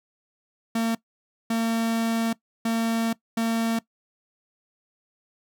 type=tone bursts at uneven times; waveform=45% pulse; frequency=227.6 Hz; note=A#3; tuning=41 cents flat; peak=-22 dBFS; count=4; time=0.75-0.95 / 1.5-2.33 / 2.65-3.13 / 3.37-3.79 s; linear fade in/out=5 ms; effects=noise-tail reverb RT60 0.1 s tail -20 dB re dry